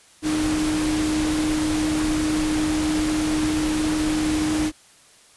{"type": "tone in noise", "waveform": "sine", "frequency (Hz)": 308, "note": "D#4", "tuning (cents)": -17, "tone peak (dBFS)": -20, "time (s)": [0.22, 4.72], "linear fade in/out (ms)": 50, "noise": "pink", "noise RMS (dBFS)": -28, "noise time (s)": [0.22, 4.72], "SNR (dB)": 5, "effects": ["white hiss -52 dBFS RMS until 5.36 s", "resampled to 24000 Hz"]}